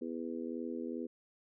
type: harmonic tone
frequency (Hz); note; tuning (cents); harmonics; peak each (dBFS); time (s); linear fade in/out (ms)
82.41; E2; 0; 3 / 4 / 5 / 6; -40 / -42 / -44 / -46; 0.01-1.07; 10
effects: none